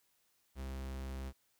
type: tone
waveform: 45% pulse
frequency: 66.2 Hz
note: C2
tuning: 21 cents sharp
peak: -40 dBFS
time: 0.55-1.33 s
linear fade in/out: 50 ms
effects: white hiss -75 dBFS RMS until 1.59 s